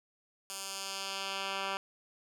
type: tone with band-pass filter sweep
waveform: 10% pulse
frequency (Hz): 194.7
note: G3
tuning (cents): -12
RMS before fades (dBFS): -38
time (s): 0.5-1.77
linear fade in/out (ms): 0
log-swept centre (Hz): 8500 to 2000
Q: 0.93
effects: none